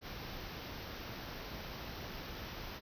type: band-stop noise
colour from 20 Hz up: pink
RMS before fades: -45 dBFS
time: 0.01-2.81 s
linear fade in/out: 50 ms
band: 5800 to 13000 Hz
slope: 96 dB/octave
effects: resampled to 32000 Hz